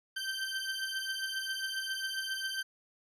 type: beating tone pair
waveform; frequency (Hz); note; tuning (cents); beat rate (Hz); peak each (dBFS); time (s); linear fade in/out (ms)
20% pulse; 1552 / 1559.4; G6 / G6; -18 / -10; 7.4; -33 / -32; 0.16-2.63; 10
effects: low-pass 12000 Hz 12 dB/octave